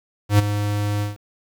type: tone with ADSR envelope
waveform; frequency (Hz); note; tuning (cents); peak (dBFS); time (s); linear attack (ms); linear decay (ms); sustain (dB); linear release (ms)
square; 103.3; G#2; -9; -10; 0.29-1.17; 99; 16; -11; 150
effects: 8-bit